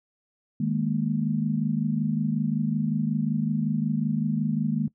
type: chord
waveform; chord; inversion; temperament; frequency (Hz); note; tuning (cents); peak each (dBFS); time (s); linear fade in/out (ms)
sine; D# suspended fourth; none; equal; 155.56 / 207.7 / 233.1; D#3 / G#3 / A#3; 0 / 0 / 0; -27; 0.6-4.88; 5
effects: noise-tail reverb RT60 0.1 s tail -20 dB re dry